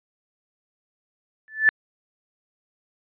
sine tone with exponential growth, 1750 Hz, A6, 10 cents flat, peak -9 dBFS, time 1.48-1.69 s, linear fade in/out 0 ms, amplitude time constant 45 ms, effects resampled to 8000 Hz

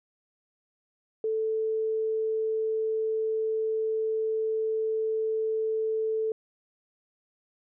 sine tone, 440 Hz, A4, in tune, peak -25 dBFS, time 1.24-6.32 s, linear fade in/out 2 ms, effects none

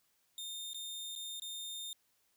sawtooth tone with dropouts, 3638 Hz, A#7, 43 cents flat, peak -38 dBFS, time 0.38-1.93 s, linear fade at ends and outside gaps 1 ms, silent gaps 0.733-0.745 / 1.153-1.16 / 1.398-1.42 s, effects white hiss -75 dBFS RMS until 2.36 s

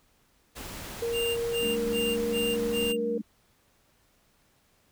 pink noise, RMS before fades -40 dBFS, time 0.55-2.93 s, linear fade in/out 20 ms
sine tone with pitch glide, 466.8 to 470.3 Hz, A#4 to A#4, +2 to +15 cents, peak -27 dBFS, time 1.02-3.18 s, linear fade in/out 5 ms, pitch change +13 cents, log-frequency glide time 1.23-2.41 s
square tone bursts, 2794 Hz, F7, in tune, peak -30 dBFS, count 5, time 1.12-2.97 s, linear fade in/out 50 ms, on 250 ms, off 150 ms
sine chord, G suspended second, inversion none, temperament equal, 196 / 220 / 293.7 Hz, G3 / A3 / D4, 0 / 0 / 0 cents, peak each -39 / -33 / -38 dBFS, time 1.62-3.22 s, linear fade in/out 10 ms
effects pink hiss -66 dBFS RMS until 4.91 s

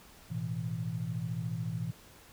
sine chord, A suspended second, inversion none, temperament just, 110 / 123.75 / 165 Hz, A2 / B2 / E3, 0 / +4 / +2 cents, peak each -38 / -37 / -36 dBFS, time 0.3-1.92 s, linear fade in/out 20 ms, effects pink hiss -56 dBFS RMS until 2.32 s

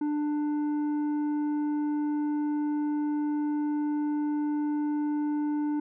sine tone with tanh clipping, 296.8 Hz, D4, 18 cents sharp, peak -27 dBFS, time 0.01-5.8 s, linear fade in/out 5 ms, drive 7 dB, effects none

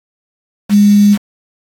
sine tone with quantisation, 204.9 Hz, G#3, 23 cents flat, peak -4 dBFS, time 0.69-1.18 s, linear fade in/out 50 ms, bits 4, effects AAC 48 kbps

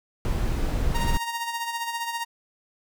brown noise, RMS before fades -24 dBFS, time 0.25-1.17 s, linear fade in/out 0 ms
sawtooth tone with tremolo, 932.3 Hz, A#5, in tune, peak -22 dBFS, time 0.94-2.25 s, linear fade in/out 20 ms, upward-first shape sine, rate 15 Hz, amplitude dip 55%
effects none

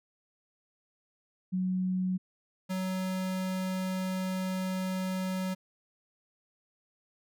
sine / square tone pair in turn, 184.9 / 186.83 Hz, F#3 / F#3, -1 / +17 cents, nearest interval unison, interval 18 cents, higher second, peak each -27 / -31 dBFS, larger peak first, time 1.52-2.18 / 2.69-5.55 s, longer second, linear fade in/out 20 ms, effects none

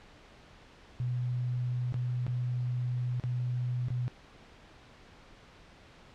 sine tone with dropouts, 123.47 Hz, B2, in tune, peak -29 dBFS, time 1-4.08 s, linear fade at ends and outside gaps 0 ms, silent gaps 1.923-1.942 / 2.266-2.28 / 3.198-3.238 / 3.884-3.904 s, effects pink hiss -55 dBFS RMS until 6.14 s + low-pass 4000 Hz 12 dB/octave

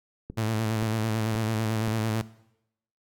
click train, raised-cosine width 3 ms, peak -23 dBFS, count 4, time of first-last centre 0.3-1.879 s, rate 1.9 Hz
sawtooth tone with vibrato, 110.5 Hz, A2, 8 cents sharp, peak -21 dBFS, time 0.37-2.22 s, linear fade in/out 10 ms, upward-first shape square, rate 9 Hz, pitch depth 39 cents each way
effects noise-tail reverb RT60 0.8 s tail -18 dB re dry

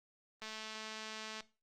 click train, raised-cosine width 0.2 ms, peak -28 dBFS, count 216, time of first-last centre 0.42-1.406 s, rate 218 Hz, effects noise-tail reverb RT60 0.3 s tail -17 dB re dry + Opus 32 kbps

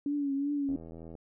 sine tone with vibrato, 282.6 Hz, C#4, 34 cents sharp, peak -28 dBFS, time 0.06-0.76 s, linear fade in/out 2 ms, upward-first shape triangle, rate 2.7 Hz, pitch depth 62 cents each way
click train, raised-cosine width 2 ms, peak -33 dBFS, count 39, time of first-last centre 0.69-1.152 s, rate 82.2 Hz
effects none

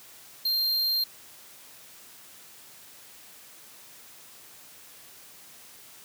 square tone, 4186 Hz, C8, in tune, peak -24 dBFS, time 0.45-1.04 s, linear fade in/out 5 ms, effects white hiss -50 dBFS RMS until 6.04 s + high-pass 80 Hz 12 dB/octave

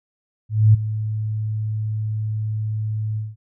sine tone with ADSR envelope, 108.1 Hz, A2, 30 cents flat, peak -7 dBFS, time 0.49-3.36 s, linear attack 250 ms, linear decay 13 ms, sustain -14 dB, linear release 190 ms, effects none

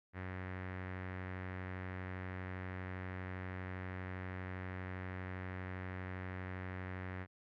sawtooth tone with low-pass filter, 92.5 Hz, F#2, in tune, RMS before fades -44 dBFS, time 0.13-7.27 s, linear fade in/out 50 ms, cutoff 1900 Hz, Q 3.5, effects none

